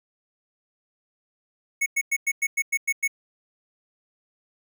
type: tone bursts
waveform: square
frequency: 2208 Hz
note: C#7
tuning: 7 cents flat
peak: -21 dBFS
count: 9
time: 1.81-3.078 s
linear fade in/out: 10 ms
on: 52 ms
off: 100 ms
effects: none